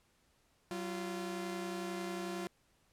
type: tone pair together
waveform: sawtooth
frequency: 188.5 / 345.9 Hz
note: F#3 / F4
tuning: +32 / -17 cents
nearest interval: major seventh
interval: 1051 cents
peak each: -38 / -36 dBFS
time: 0.71-2.47 s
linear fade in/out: 0 ms
effects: pink hiss -72 dBFS RMS until 2.92 s + low-pass 12000 Hz 12 dB/octave